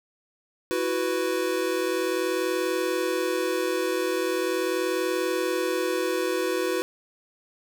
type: chord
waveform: square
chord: E suspended second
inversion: none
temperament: equal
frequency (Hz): 329.6 / 370 / 493.9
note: E4 / F#4 / B4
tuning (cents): 0 / 0 / 0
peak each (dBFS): -31 / -28 / -29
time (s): 0.71-6.82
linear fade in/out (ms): 0
effects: none